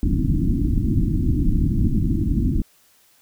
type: low-pass noise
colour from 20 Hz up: pink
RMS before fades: -19 dBFS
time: 0.03-2.62 s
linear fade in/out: 2 ms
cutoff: 330 Hz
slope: 96 dB/octave
effects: white hiss -57 dBFS RMS until 3.21 s